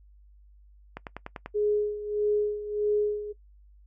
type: click train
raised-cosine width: 0.5 ms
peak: -21 dBFS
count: 6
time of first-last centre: 0.97-1.46 s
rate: 10.2 Hz
type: tone with tremolo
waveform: sine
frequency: 417.8 Hz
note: G#4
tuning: 10 cents sharp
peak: -21 dBFS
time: 1.54-3.33 s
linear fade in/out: 20 ms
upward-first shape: sine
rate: 1.6 Hz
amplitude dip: 75%
effects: noise-tail reverb RT60 0.1 s tail -21 dB re dry + added 50 Hz sine -52 dBFS peak until 3.86 s